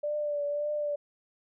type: tone with vibrato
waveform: sine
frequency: 587.3 Hz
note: D5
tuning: in tune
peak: -28 dBFS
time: 0.03-0.96 s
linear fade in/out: 10 ms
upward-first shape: triangle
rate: 1.8 Hz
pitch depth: 35 cents each way
effects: none